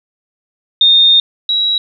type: tone pair in turn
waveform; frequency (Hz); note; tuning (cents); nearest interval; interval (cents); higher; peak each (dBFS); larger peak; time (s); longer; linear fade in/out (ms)
sine; 3660 / 3873; A#7 / B7; -32 / -35; minor second; 97; second; -5 / -11; first; 0.81-1.2 / 1.49-1.78; first; 2
effects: none